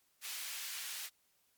pink high-pass noise, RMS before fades -43 dBFS, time 0.21-1.1 s, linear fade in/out 50 ms, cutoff 2200 Hz, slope 12 dB/octave, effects white hiss -74 dBFS RMS until 1.57 s + MP3 96 kbps

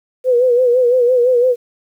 sine tone with vibrato, 494.7 Hz, B4, 3 cents sharp, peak -9 dBFS, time 0.24-1.56 s, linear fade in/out 50 ms, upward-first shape sine, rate 5.9 Hz, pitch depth 71 cents each way, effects 8-bit

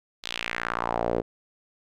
sawtooth tone with band-pass filter sweep, 58.27 Hz, A#1, in tune, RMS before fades -29 dBFS, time 0.23-1.22 s, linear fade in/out 20 ms, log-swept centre 4000 to 430 Hz, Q 2.6, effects none

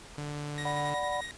sawtooth tone, 146.83 Hz, D3, in tune, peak -31 dBFS, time 0.18-0.94 s, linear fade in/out 0 ms
30% pulse tone with tremolo, 1881 Hz, A#6, 15 cents sharp, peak -33 dBFS, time 0.58-1.31 s, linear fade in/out 0 ms, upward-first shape square, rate 11 Hz, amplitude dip 40%
sine chord, B minor, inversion first, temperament equal, 587.3 / 740 / 987.8 Hz, D5 / F#5 / B5, 0 / 0 / 0 cents, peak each -34 dBFS, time 0.65-1.21 s, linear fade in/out 5 ms
effects pink hiss -49 dBFS RMS until 1.37 s + resampled to 22050 Hz

